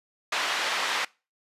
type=band-pass noise; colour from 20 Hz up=pink; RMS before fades=-28 dBFS; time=0.32-1.05 s; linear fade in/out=5 ms; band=970 to 4200 Hz; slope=12 dB/octave; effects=noise-tail reverb RT60 0.3 s tail -23 dB re dry + resampled to 32000 Hz